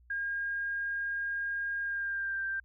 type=tone with pitch glide; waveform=sine; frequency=1619 to 1576.5 Hz; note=G#6 to G6; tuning=-45 to +9 cents; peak=-31 dBFS; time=0.1-2.6 s; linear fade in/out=5 ms; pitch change=-46 cents; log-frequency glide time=1.81-2.42 s; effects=added 60 Hz sine -58 dBFS peak until 2.64 s